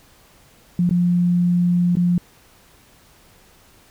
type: tone with dropouts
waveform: sine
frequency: 176 Hz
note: F3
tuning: 14 cents sharp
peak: -14 dBFS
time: 0.79-2.18 s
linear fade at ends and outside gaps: 2 ms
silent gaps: 0.893-0.909 / 1.954-1.969 s
effects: pink hiss -52 dBFS RMS until 3.9 s